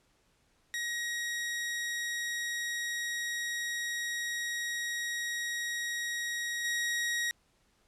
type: tone with level steps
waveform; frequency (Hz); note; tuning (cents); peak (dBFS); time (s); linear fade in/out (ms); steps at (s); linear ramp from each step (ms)
sawtooth; 1893; A#6; +26; -29 / -26; 0.74-7.31; 0; 6.64; 10
effects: pink hiss -70 dBFS RMS until 7.87 s + low-pass 10000 Hz 12 dB/octave